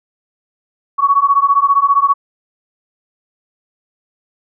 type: beating tone pair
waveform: sine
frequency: 1113 / 1128 Hz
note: C#6 / C#6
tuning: +7 / +30 cents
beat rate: 15 Hz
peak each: -12 dBFS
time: 0.98-2.14 s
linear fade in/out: 20 ms
effects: none